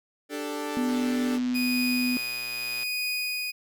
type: chord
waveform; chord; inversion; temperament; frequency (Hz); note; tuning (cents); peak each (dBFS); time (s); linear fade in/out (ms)
sawtooth; D suspended fourth; none; equal; 293.7 / 392 / 440; D4 / G4 / A4; 0 / 0 / 0; -29 / -35 / -31; 0.29-1.4; 50
type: tone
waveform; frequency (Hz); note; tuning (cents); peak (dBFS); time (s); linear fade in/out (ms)
sine; 249.1; B3; +15; -24; 0.77-2.17; 0
type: click train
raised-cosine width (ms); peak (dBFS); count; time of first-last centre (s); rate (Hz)
0.2; -24; 236; 0.89-2.832; 121
type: tone with tremolo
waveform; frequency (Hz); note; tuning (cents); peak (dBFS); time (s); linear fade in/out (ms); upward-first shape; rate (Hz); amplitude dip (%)
30% pulse; 2475; D#7; -10; -24; 1.54-3.52; 20; triangle; 0.81; 45
effects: none